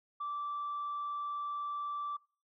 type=tone; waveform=sine; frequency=1166 Hz; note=D6; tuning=13 cents flat; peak=-34 dBFS; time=0.2-2.17 s; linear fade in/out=10 ms; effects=noise-tail reverb RT60 0.4 s tail -24 dB re dry + tanh soft clip ceiling -32 dBFS